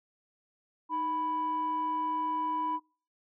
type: tone pair together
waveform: sine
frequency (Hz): 310.9 / 987.8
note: D#4 / B5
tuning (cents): -1 / 0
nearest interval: octave + minor sixth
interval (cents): 2001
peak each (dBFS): -37 / -28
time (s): 0.89-2.8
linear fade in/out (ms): 50
effects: noise-tail reverb RT60 0.4 s tail -26 dB re dry + tanh soft clip ceiling -24 dBFS